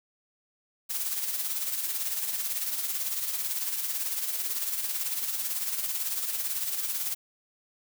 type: noise with tremolo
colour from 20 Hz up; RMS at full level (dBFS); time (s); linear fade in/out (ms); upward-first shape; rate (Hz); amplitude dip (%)
blue; -29; 0.89-7.15; 20; sine; 18; 50
effects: none